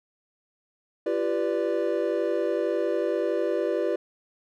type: chord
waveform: triangle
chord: G dominant seventh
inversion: third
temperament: equal with one note detuned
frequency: 341.1 / 392 / 493.9 / 587.3 Hz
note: F4 / G4 / B4 / D5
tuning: -41 / 0 / 0 / 0 cents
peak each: -27 dBFS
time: 1.06-3.96 s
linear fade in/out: 5 ms
effects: none